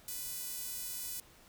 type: tone with high-pass filter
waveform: sawtooth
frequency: 496.9 Hz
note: B4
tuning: 11 cents sharp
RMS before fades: -41 dBFS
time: 0.08-1.2 s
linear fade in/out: 2 ms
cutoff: 9100 Hz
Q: 0.53
effects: pink hiss -60 dBFS RMS until 1.48 s